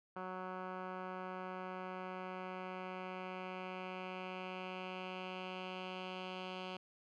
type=tone with low-pass filter sweep; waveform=10% pulse; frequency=185 Hz; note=F#3; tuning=in tune; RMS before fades=-45 dBFS; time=0.16-6.77 s; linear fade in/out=5 ms; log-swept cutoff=1500 to 3300 Hz; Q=2.5; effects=none